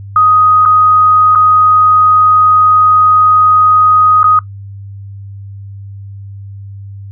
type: tone with dropouts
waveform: sine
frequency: 1250 Hz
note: D#6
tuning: 8 cents sharp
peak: -4 dBFS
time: 0.16-4.39 s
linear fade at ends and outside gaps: 2 ms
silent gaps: 0.653-0.658 / 1.351-1.356 / 4.231-4.241 s
effects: noise-tail reverb RT60 0.1 s tail -19 dB re dry + added 99 Hz sine -25 dBFS peak until 7.11 s